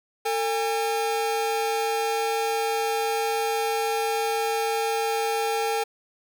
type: tone pair together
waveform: 45% pulse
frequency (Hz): 449.9 / 813.8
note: A4 / G#5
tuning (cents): +39 / -35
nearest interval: minor seventh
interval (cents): 1026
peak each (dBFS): -26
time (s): 0.25-5.84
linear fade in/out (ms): 10
effects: none